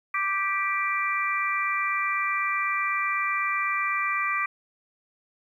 harmonic tone, 392 Hz, G4, in tune, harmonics 3 / 4 / 5 / 6, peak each -27 / -36 / -29 / -29 dBFS, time 0.14-4.46 s, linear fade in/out 5 ms, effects 10-bit

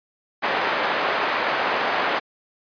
pink band-pass noise, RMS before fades -23 dBFS, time 0.42-2.2 s, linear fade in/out 20 ms, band 590 to 2200 Hz, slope 12 dB/octave, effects resampled to 11025 Hz

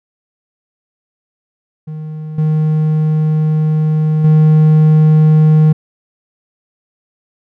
triangle tone with level steps, 155.1 Hz, D#3, 5 cents flat, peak -20 / -8 / -3 dBFS, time 1.87-5.73 s, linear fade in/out 10 ms, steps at 2.38 / 4.24 s, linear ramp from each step 5 ms, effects none

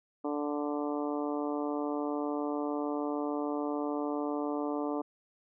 harmonic tone, 146.83 Hz, D3, in tune, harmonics 2 / 3 / 4 / 5 / 6 / 7 / 8, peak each -33 / -37 / -39 / -41 / -43 / -44 / -45 dBFS, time 0.24-5.02 s, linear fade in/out 10 ms, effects none

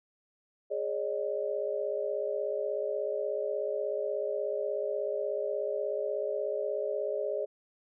sine chord, Ab suspended fourth, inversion none, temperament equal with one note detuned, 415.3 / 554.4 / 610.9 Hz, Ab4 / Db5 / Eb5, 0 / 0 / -32 cents, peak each -34 dBFS, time 0.7-7.46 s, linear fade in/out 20 ms, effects none

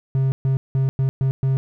triangle tone bursts at uneven times, 133.5 Hz, C3, 35 cents sharp, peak -14 dBFS, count 6, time 0.15-0.32 / 0.45-0.57 / 0.75-0.89 / 0.99-1.09 / 1.21-1.31 / 1.43-1.57 s, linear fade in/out 0 ms, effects none

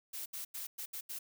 blue noise bursts at uneven times, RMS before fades -42 dBFS, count 6, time 0.13-0.26 / 0.33-0.45 / 0.54-0.67 / 0.78-0.86 / 0.93-1.01 / 1.09-1.19 s, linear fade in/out 10 ms, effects none

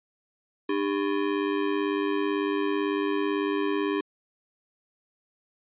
square ring-modulated tone, 350 Hz, F4, 4 cents sharp, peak -22 dBFS, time 0.69-4.01 s, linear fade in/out 5 ms, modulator 49 Hz, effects resampled to 8000 Hz

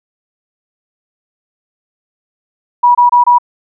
sine tone bursts, 970 Hz, B5, 31 cents flat, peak -4 dBFS, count 4, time 2.83-3.385 s, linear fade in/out 10 ms, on 120 ms, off 25 ms, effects none

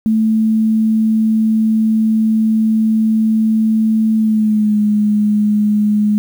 sine tone with pitch glide, 220 to 209.7 Hz, A3 to G#3, 0 to +17 cents, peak -10 dBFS, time 0.06-6.18 s, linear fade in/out 0 ms, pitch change -83 cents, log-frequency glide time 4.15-4.79 s, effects 7-bit

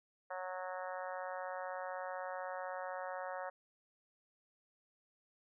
harmonic tone, 184.1 Hz, F#3, 8 cents flat, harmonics 3 / 4 / 5 / 6 / 7 / 8 / 9 / 10, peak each -44 / -46 / -48 / -50 / -51 / -52 / -53 / -54 dBFS, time 0.3-3.5 s, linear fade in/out 10 ms, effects none

